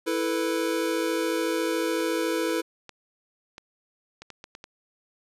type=chord; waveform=square; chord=E suspended fourth; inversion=none; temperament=equal; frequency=329.6 / 440 / 493.9 Hz; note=E4 / A4 / B4; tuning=0 / 0 / 0 cents; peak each=-28 / -31 / -30 dBFS; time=0.06-2.62 s; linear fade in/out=20 ms
type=clicks; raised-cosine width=0.2 ms; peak=-24 dBFS; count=9; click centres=2.003 / 2.496 / 2.893 / 3.581 / 4.22 / 4.303 / 4.441 / 4.551 / 4.641 s
effects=resampled to 32000 Hz + 10-bit